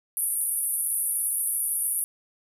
white band-pass noise, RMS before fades -27 dBFS, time 0.17-2.04 s, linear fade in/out 0 ms, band 9400 to 12000 Hz, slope 96 dB/octave, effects none

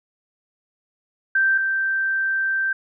sine tone pair in turn, 1565 / 1565 Hz, G6 / G6, -3 / -3 cents, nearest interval unison, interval 0 cents, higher neither, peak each -15 / -19 dBFS, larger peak first, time 1.35-1.58 / 1.58-2.73 s, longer second, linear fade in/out 5 ms, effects none

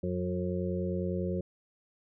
harmonic tone with a mistuned harmonic, 90 Hz, F#2, 47 cents flat, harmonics 1 / 2 / 4 / 5 / 6, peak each -36 / -33 / -36 / -39 / -38 dBFS, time 0.03-1.41 s, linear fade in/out 5 ms, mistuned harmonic 2, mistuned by +18 cents, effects none

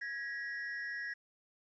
triangle ring-modulated tone, 1784 Hz, A6, 23 cents sharp, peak -33 dBFS, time 0.01-1.14 s, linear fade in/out 10 ms, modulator 128 Hz, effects resampled to 16000 Hz + 12-bit

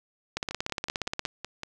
two click trains, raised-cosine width 0.2 ms, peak -12 / -18 dBFS, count 16 / 7, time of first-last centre 0.37-1.252 / 0.51-1.634 s, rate 17 / 5.34 Hz, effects none

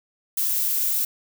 violet noise, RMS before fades -23 dBFS, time 0.37-1.05 s, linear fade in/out 5 ms, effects none

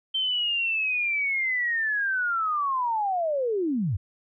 sine linear sweep, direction down, 3124 to 79.9 Hz, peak -23 dBFS, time 0.14-3.97 s, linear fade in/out 10 ms, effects none

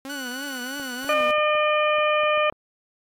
sawtooth tone with vibrato, 264.2 Hz, C4, 17 cents sharp, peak -29 dBFS, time 0.05-1.31 s, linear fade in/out 0 ms, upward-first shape triangle, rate 3.1 Hz, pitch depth 160 cents each way
sawtooth tone, 1480 Hz, F#6, in tune, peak -28 dBFS, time 0.09-1.14 s, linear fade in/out 10 ms
clicks, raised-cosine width 1 ms, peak -28 dBFS, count 10, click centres 0.798 / 1.046 / 1.208 / 1.295 / 1.383 / 1.552 / 1.985 / 2.235 / 2.376 / 2.525 s
harmonic tone, 605 Hz, D#5, 49 cents flat, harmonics 1 / 2 / 3 / 4 / 5, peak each -21 / -23 / -31 / -26 / -32 dBFS, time 1.09-2.5 s, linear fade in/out 2 ms
effects AAC 64 kbps

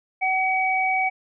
sine tone pair together, 755 / 2269 Hz, F#5 / C#7, +35 / +40 cents, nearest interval octave + perfect fifth, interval 1905 cents, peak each -22 / -22 dBFS, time 0.21-1.1 s, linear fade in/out 20 ms, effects none

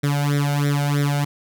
sawtooth tone with flanger, 143.9 Hz, D3, 35 cents flat, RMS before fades -20 dBFS, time 0.03-1.25 s, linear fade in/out 10 ms, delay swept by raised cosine 0.53 to 1.39 ms, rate 3.1 Hz, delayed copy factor +0.9, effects none

